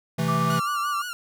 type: chord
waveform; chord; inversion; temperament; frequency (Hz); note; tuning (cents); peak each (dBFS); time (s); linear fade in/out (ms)
square; A minor; first; equal; 130.81 / 164.81 / 220; C3 / E3 / A3; 0 / 0 / 0; -29 / -25 / -30; 0.18-0.6; 10
type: tone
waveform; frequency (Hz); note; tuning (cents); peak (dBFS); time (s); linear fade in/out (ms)
sine; 1170; D6; -7; -24; 0.28-1.02; 5
type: tone with vibrato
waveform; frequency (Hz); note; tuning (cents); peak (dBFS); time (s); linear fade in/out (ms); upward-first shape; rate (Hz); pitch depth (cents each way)
sawtooth; 1412; F6; +19; -27; 0.5-1.13; 0; sine; 5.8; 73
effects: none